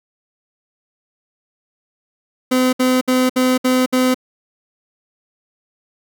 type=tone bursts; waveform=30% pulse; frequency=255.3 Hz; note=C4; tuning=42 cents flat; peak=-10 dBFS; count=6; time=2.51-4.145 s; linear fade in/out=10 ms; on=220 ms; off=63 ms; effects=none